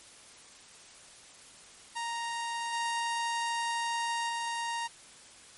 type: tone with level steps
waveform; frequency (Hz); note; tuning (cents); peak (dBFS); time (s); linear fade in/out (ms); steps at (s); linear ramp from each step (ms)
sawtooth; 932.3; A#5; 0; -29 / -26 / -28; 1.95-4.88; 20; 2.72 / 4.28; 20
effects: white hiss -53 dBFS RMS until 5.57 s + MP3 48 kbps